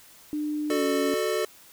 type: tone with pitch glide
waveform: sine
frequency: 300 to 281.5 Hz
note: D4 to C#4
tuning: +37 to +27 cents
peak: -26 dBFS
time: 0.33-1.14 s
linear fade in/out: 0 ms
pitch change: -110 cents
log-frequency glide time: 0.7-0.84 s
type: chord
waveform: square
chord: D major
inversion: first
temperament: equal with one note detuned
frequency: 370 / 440 / 598.3 Hz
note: F#4 / A4 / D5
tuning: 0 / 0 / +32 cents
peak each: -30 / -28 / -31 dBFS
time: 0.7-1.45 s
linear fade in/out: 2 ms
effects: white hiss -52 dBFS RMS until 1.72 s